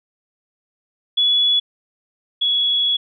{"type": "tone pair in turn", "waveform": "sine", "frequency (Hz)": [3400, 3367], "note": ["G#7", "G#7"], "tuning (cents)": [40, 23], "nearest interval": "unison", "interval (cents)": 17, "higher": "first", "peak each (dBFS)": [-13, -15], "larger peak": "first", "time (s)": [[1.17, 1.6], [2.41, 2.97]], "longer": "second", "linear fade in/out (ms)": 10, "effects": []}